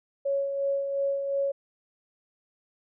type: tone with tremolo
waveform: sine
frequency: 555 Hz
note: C#5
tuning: 2 cents sharp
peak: -23 dBFS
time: 0.25-1.52 s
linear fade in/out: 10 ms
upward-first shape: sine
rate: 2.8 Hz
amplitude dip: 45%
effects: none